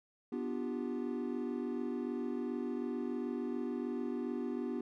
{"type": "chord", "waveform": "triangle", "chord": "G dominant seventh", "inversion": "first", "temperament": "equal", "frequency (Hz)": [246.9, 293.7, 349.2, 392], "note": ["B3", "D4", "F4", "G4"], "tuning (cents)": [0, 0, 0, 0], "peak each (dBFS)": [-36, -40, -40, -40], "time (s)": [0.32, 4.81], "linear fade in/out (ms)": 5, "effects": []}